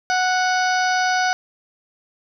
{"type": "harmonic tone with a mistuned harmonic", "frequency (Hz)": 738, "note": "F#5", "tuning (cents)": -5, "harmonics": [1, 2, 3, 4, 5, 6, 7, 8], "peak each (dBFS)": [-19, -21, -30, -35, -36, -33, -32, -32], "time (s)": [0.1, 1.33], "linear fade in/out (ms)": 0, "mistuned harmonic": 7, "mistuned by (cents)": -76, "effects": ["9-bit"]}